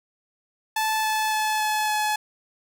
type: tone with pitch steps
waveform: sawtooth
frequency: 873 / 867.5 / 862 / 856.5 / 851.1 Hz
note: A5 / A5 / A5 / A5 / G#5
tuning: -14 / -25 / -36 / -47 / +42 cents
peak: -18 dBFS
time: 0.76-2.16 s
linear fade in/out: 5 ms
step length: 280 ms
effects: none